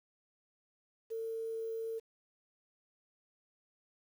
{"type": "tone with quantisation", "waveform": "sine", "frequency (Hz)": 450.8, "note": "A4", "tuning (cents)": 42, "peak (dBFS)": -36, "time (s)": [1.1, 2], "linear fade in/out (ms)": 20, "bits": 10, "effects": []}